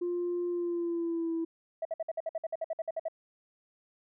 sine tone with pitch glide, 351 to 329.4 Hz, F4 to E4, +9 to -1 cents, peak -28 dBFS, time 0.01-1.45 s, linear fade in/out 10 ms, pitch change -110 cents, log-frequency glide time 0.49-1.33 s
sine tone bursts, 650 Hz, E5, 24 cents flat, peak -29 dBFS, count 15, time 1.82-3.084 s, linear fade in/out 5 ms, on 32 ms, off 56 ms
effects tanh soft clip ceiling -26 dBFS

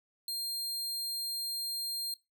sawtooth tone, 4200 Hz, C8, 6 cents sharp, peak -31 dBFS, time 0.28-2.14 s, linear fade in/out 2 ms, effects noise-tail reverb RT60 0.2 s tail -18 dB re dry

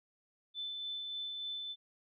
sine tone with tremolo, 3520 Hz, A7, in tune, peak -37 dBFS, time 0.54-1.76 s, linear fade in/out 50 ms, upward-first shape sine, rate 3.4 Hz, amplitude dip 25%, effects none

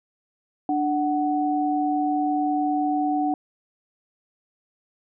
sine tone pair together, 295.7 / 745.1 Hz, D4 / F#5, +12 / +12 cents, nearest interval octave + major third, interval 1600 cents, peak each -23 dBFS, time 0.69-3.34 s, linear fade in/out 2 ms, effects none

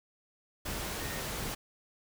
sine tone in noise, 1846 Hz, A#6, 17 cents flat, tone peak -45 dBFS, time 1-1.21 s, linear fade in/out 10 ms, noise pink, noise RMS -37 dBFS, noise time 0.65-1.55 s, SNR -11 dB, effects none

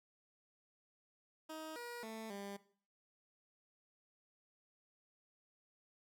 15% pulse tone with pitch steps, 315.1 / 478.8 / 221.9 / 199.9 Hz, D#4 / A#4 / A3 / G3, +22 / +46 / +15 / +34 cents, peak -39 dBFS, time 1.49-2.57 s, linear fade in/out 10 ms, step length 270 ms, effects noise-tail reverb RT60 0.5 s tail -17 dB re dry

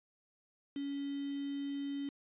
sine tone with quantisation, 280.9 Hz, C#4, 23 cents sharp, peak -36 dBFS, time 0.76-2.09 s, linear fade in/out 2 ms, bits 8, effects resampled to 8000 Hz

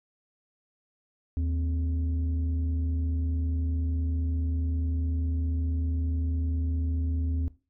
sine tone pair together, 77.66 / 263.1 Hz, D#2 / C4, -3 / +10 cents, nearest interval octave + major sixth, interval 2113 cents, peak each -24 / -34 dBFS, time 1.37-7.48 s, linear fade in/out 0 ms, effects noise-tail reverb RT60 0.3 s tail -18 dB re dry + tanh soft clip ceiling -21 dBFS

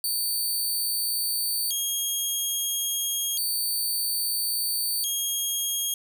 10% pulse tone with vibrato, 3856 Hz, B7, 42 cents flat, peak -18 dBFS, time 0.04-5.94 s, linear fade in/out 2 ms, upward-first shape square, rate 0.3 Hz, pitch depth 290 cents each way, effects none

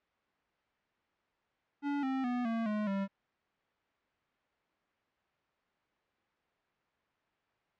square tone with pitch steps, 285.5 / 264.8 / 245.7 / 227.9 / 211.4 / 196.13 Hz, D4 / C4 / B3 / A#3 / G#3 / G3, -49 / +21 / -9 / -39 / +31 / +1 cents, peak -32 dBFS, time 1.82-3.08 s, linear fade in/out 50 ms, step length 210 ms, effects white hiss -75 dBFS RMS until 7.79 s + low-pass 2000 Hz 12 dB/octave

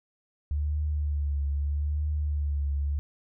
sine tone with vibrato, 73 Hz, D2, 10 cents flat, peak -25 dBFS, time 0.51-2.99 s, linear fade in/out 0 ms, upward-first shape triangle, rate 0.79 Hz, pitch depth 60 cents each way, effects none

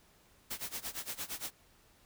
white noise with tremolo, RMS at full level -38 dBFS, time 0.5-1.51 s, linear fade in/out 10 ms, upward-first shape sine, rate 8.7 Hz, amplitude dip 90%, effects pink hiss -65 dBFS RMS until 2.05 s

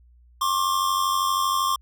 square tone pair together, 1072.3 / 1165 Hz, C6 / D6, +42 / -14 cents, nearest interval minor second, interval 144 cents, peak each -23 / -26 dBFS, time 0.41-1.76 s, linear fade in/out 5 ms, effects added 60 Hz sine -51 dBFS peak until 1.81 s

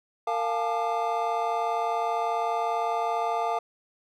triangle tone cluster, 458.7 / 696 / 841 / 881 / 1198 Hz, A#4 / F5 / G#5 / A5 / D6, -28 / -6 / +22 / +2 / +34 cents, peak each -31 / -26 / -32 / -30 / -31 dBFS, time 0.27-3.59 s, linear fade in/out 5 ms, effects none

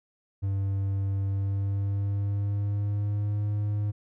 triangle tone with pitch glide, 98 to 103.83 Hz, G2 to G#2, 0 to 0 cents, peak -23 dBFS, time 0.42-3.92 s, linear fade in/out 20 ms, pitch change +100 cents, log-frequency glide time 1.28-3.45 s, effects none

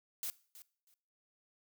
blue noise with echo, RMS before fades -39 dBFS, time 0.23-0.3 s, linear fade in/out 0 ms, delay 320 ms, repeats 2, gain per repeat -15 dB, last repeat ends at 0.94 s, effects noise-tail reverb RT60 0.5 s tail -20 dB re dry

